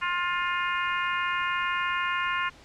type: harmonic tone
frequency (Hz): 353.3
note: F4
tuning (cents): +20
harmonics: 3 / 4 / 5 / 6 / 7 / 8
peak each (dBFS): -29 / -31 / -33 / -35 / -36 / -37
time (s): 0.01-2.5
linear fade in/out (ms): 20
effects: pink hiss -52 dBFS RMS until 2.64 s + low-pass 6000 Hz 12 dB/octave